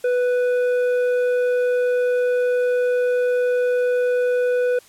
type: tone with tanh clipping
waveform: triangle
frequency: 494.5 Hz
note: B4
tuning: 2 cents sharp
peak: -18 dBFS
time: 0.04-4.79 s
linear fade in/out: 5 ms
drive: 12 dB
effects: white hiss -50 dBFS RMS until 4.88 s + low-pass 12000 Hz 12 dB/octave